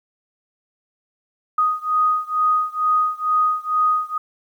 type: beating tone pair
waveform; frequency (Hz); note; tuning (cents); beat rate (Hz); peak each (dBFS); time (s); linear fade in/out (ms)
sine; 1244.5 / 1246.7; D#6 / D#6; 0 / +3; 2.2; -19 / -20; 1.58-4.18; 5
effects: 9-bit